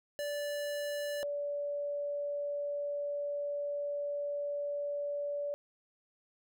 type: tone pair in turn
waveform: square / sine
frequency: 582 / 577 Hz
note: D5 / D5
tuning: -16 / -31 cents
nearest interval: unison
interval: 15 cents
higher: first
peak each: -35 / -33 dBFS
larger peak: second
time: 0.19-1.23 / 1.23-5.54 s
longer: second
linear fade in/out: 0 ms
effects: none